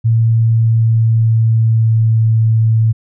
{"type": "tone with pitch glide", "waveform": "sine", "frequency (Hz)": [113.8, 111.84], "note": ["A#2", "A2"], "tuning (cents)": [-41, 29], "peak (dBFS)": -8, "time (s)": [0.04, 2.93], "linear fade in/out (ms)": 20, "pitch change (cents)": -30, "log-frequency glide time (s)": [0.29, 2.3], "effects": []}